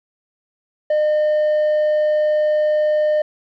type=tone with quantisation; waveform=triangle; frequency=607 Hz; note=D#5; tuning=43 cents flat; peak=-12 dBFS; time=0.9-3.22 s; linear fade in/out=5 ms; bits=7; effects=low-pass 3000 Hz 12 dB/octave